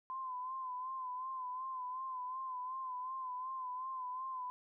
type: tone with vibrato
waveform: sine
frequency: 1026 Hz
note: C6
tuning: 34 cents flat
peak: -39 dBFS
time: 0.1-4.5 s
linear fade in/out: 0 ms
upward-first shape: sine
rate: 2.7 Hz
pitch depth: 51 cents each way
effects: none